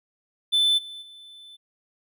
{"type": "tone with level steps", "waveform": "triangle", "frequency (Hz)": 3520, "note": "A7", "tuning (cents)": 0, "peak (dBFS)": [-16, -35, -42], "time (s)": [0.52, 1.57], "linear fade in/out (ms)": 20, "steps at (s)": [0.77, 1.01], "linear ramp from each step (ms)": 20, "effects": []}